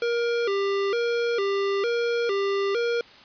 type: tone with vibrato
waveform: square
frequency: 432.4 Hz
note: A4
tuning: 30 cents flat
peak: -23 dBFS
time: 0.02-3.01 s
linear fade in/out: 2 ms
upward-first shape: square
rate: 1.1 Hz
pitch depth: 150 cents each way
effects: white hiss -49 dBFS RMS until 3.24 s + resampled to 11025 Hz